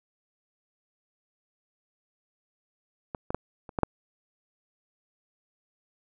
clicks, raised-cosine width 1 ms, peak -19 / -17 / -13 / -28 / -14 / -6 dBFS, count 6, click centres 3.148 / 3.305 / 3.346 / 3.692 / 3.788 / 3.833 s, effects none

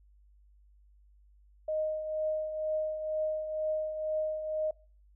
sine tone with tremolo, 621 Hz, D#5, 3 cents flat, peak -27 dBFS, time 1.68-4.71 s, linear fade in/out 5 ms, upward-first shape triangle, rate 2.1 Hz, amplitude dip 60%, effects noise-tail reverb RT60 0.4 s tail -24 dB re dry + added 50 Hz sine -58 dBFS peak until 5.15 s

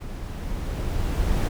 brown noise with level ramp, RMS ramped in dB -34 to -21 dBFS, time 0-1.49 s, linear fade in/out 20 ms, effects none

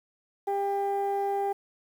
sine tone pair together, 398.5 / 797 Hz, G4 / G5, +28 / +28 cents, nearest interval octave, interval 1200 cents, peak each -27 / -26 dBFS, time 0.47-1.53 s, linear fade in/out 10 ms, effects tanh soft clip ceiling -22 dBFS + 9-bit

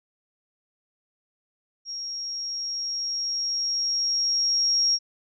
sine tone with level ramp, 5588 Hz, F8, in tune, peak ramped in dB -31 to -18 dBFS, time 1.85-4.99 s, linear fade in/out 50 ms, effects none

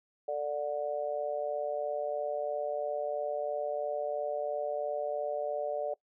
sine tone with amplitude modulation, 587.3 Hz, D5, in tune, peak -26 dBFS, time 0.28-5.94 s, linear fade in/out 5 ms, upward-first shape sine, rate 143 Hz, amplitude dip 100%, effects noise-tail reverb RT60 0.1 s tail -22 dB re dry

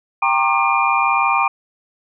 sine tone cluster, 790 / 930 / 1076 / 1197 / 2402 Hz, G5 / A#5 / C6 / D6 / D7, +13 / -4 / +48 / +33 / +38 cents, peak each -20 dBFS, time 0.22-1.48 s, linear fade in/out 5 ms, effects none

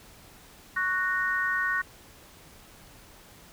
harmonic tone, 370.5 Hz, F#4, 2 cents sharp, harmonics 3 / 4 / 5, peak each -32 / -28 / -28 dBFS, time 0.76-1.82 s, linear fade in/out 10 ms, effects pink hiss -52 dBFS RMS until 3.52 s

